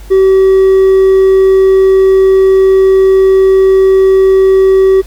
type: tone with hard clipping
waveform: triangle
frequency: 382.8 Hz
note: G4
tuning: 41 cents flat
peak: -4 dBFS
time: 0.1-5.02 s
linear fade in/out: 20 ms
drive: 5 dB
effects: added 50 Hz sine -28 dBFS peak until 5.06 s + pink hiss -39 dBFS RMS until 5.06 s

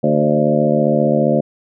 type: harmonic tone with a mistuned harmonic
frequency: 75.1 Hz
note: D2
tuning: 39 cents sharp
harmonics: 2 / 3 / 4 / 5 / 6 / 7 / 8 / 9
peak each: -20 / -17 / -22 / -22 / -28 / -18 / -19 / -24 dBFS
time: 0.03-1.41 s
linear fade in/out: 10 ms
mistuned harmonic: 8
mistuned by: -21 cents
effects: none

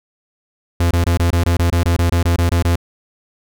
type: tone bursts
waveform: 45% pulse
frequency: 85.8 Hz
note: F2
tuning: 30 cents flat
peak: -12 dBFS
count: 15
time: 0.8-2.758 s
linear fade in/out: 5 ms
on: 110 ms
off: 22 ms
effects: none

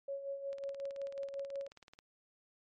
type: tone with tremolo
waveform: sine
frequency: 554 Hz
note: C#5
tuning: 1 cent flat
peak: -36 dBFS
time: 0.08-1.68 s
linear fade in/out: 5 ms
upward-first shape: sine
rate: 5.5 Hz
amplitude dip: 60%
type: click train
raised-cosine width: 0.2 ms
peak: -37 dBFS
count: 28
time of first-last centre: 0.53-1.989 s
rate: 18.5 Hz
effects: MP3 64 kbps

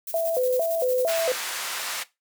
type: noise with tremolo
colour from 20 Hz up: violet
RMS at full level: -33 dBFS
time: 0.07-1.24 s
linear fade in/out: 5 ms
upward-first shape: square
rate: 11 Hz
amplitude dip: 50%
type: tone with vibrato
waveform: sine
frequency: 578 Hz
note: D5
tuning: 28 cents flat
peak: -20 dBFS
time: 0.14-1.32 s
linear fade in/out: 2 ms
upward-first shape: square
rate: 2.2 Hz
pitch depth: 230 cents each way
type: band-pass noise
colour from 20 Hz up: pink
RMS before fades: -31 dBFS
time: 1.07-2.04 s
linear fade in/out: 20 ms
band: 1100 to 14000 Hz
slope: 12 dB/octave
effects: noise-tail reverb RT60 0.2 s tail -17 dB re dry

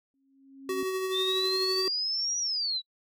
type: tone with exponential growth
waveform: sine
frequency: 271.1 Hz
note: C#4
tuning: 38 cents flat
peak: -32 dBFS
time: 0.14-0.83 s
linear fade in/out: 1 ms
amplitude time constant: 150 ms
type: tone with tremolo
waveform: square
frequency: 376.6 Hz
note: F#4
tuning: 31 cents sharp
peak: -28 dBFS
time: 0.69-1.88 s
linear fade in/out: 2 ms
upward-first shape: sine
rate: 12 Hz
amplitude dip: 30%
type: exponential two-way sweep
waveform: sine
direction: up then down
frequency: 3500 to 5850 to 3861 Hz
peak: -27 dBFS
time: 1.11-2.82 s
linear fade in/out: 50 ms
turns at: 2.39 s
effects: noise-tail reverb RT60 0.1 s tail -26 dB re dry

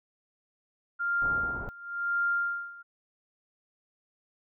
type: tone with tremolo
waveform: sine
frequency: 1396.9 Hz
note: F6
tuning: in tune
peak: -24 dBFS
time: 0.99-2.83 s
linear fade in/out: 20 ms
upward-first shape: sine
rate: 0.98 Hz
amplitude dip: 90%
type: low-pass noise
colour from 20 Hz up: pink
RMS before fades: -40 dBFS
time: 1.22-1.69 s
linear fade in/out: 0 ms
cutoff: 1100 Hz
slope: 24 dB/octave
effects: none

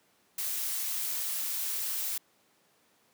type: noise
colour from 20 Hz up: blue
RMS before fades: -33 dBFS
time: 0.38-2.18 s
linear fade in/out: 5 ms
effects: pink hiss -67 dBFS RMS until 3.13 s + high-pass 200 Hz 12 dB/octave

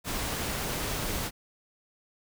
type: noise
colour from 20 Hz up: pink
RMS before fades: -32 dBFS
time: 0.04-1.31 s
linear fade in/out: 50 ms
effects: none

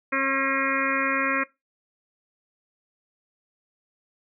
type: harmonic tone with a mistuned harmonic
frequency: 270.9 Hz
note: C#4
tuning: 40 cents flat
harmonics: 1 / 2 / 4 / 5 / 6 / 7 / 8 / 9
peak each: -30 / -30 / -30 / -30 / -30 / -30 / -30 / -30 dBFS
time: 0.12-1.44 s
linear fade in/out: 10 ms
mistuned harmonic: 8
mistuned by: -21 cents
effects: noise-tail reverb RT60 0.2 s tail -20 dB re dry

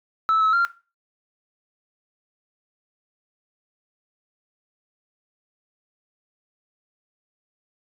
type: tone with pitch steps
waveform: sine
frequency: 1310 / 1295 / 1385 Hz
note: E6 / E6 / F6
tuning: -11 / -31 / -15 cents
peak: -14 dBFS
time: 0.29-0.65 s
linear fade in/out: 0 ms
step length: 120 ms
effects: noise-tail reverb RT60 0.3 s tail -17 dB re dry + tanh soft clip ceiling -14 dBFS

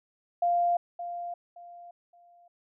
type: tone with echo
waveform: sine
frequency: 697 Hz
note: F5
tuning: 4 cents flat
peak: -22 dBFS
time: 0.42-0.77 s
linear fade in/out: 5 ms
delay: 570 ms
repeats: 3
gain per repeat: -11 dB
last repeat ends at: 2.48 s
effects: none

